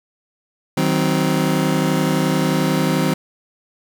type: chord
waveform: 30% pulse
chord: C diminished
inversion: first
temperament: just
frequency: 156.98 / 188.37 / 261.6 Hz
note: Eb3 / Gb3 / C4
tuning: +16 / +31 / 0 cents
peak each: -17 / -18 / -18 dBFS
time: 0.77-3.14 s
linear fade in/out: 5 ms
effects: none